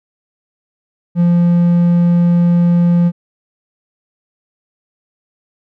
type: tone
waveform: triangle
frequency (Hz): 173.2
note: F3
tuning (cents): -14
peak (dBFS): -6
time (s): 1.15-3.12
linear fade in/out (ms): 50
effects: none